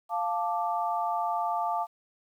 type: chord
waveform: sine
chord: D minor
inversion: first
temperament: equal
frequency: 698.5 / 880 / 1174.7 Hz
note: F5 / A5 / D6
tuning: 0 / 0 / 0 cents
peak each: -30 / -30 / -33 dBFS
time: 0.09-1.87 s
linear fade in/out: 50 ms
effects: 10-bit